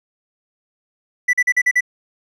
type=tone bursts; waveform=triangle; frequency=1975.5 Hz; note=B6; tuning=in tune; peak=-10 dBFS; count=6; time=1.28-1.808 s; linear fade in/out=10 ms; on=53 ms; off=42 ms; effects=resampled to 32000 Hz